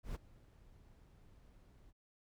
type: noise with ADSR envelope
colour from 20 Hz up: brown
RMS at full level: -40 dBFS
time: 0.03-1.93 s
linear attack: 120 ms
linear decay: 18 ms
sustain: -22 dB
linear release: 35 ms
effects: none